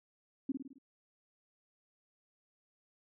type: tone with echo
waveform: sine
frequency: 270 Hz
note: C#4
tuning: 45 cents flat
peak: -30 dBFS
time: 0.49-0.52 s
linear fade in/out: 5 ms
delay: 53 ms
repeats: 5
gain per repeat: -5 dB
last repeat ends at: 0.785 s
effects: none